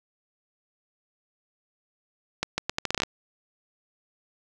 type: accelerating click train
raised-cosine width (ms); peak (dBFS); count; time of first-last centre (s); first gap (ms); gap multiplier
0.2; -8; 11; 2.43-3.034; 150; 0.77
effects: none